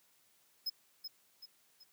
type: tone with echo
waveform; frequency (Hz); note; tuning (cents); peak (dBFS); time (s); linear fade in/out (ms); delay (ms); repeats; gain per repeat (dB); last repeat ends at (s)
square; 5120; D#8; +49; -34; 0.66-0.7; 10; 380; 3; -7; 1.84
effects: white hiss -70 dBFS RMS until 1.92 s + high-pass 100 Hz 12 dB/octave